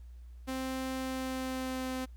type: tone with pitch glide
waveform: sawtooth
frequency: 261.6 to 258.3 Hz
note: C4 to C4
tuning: 0 to -22 cents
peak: -30 dBFS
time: 0.47-2.06 s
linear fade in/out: 20 ms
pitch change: -22 cents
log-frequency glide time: 0.94-1.94 s
effects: added 60 Hz sine -46 dBFS peak until 2.16 s + pink hiss -72 dBFS RMS until 2.16 s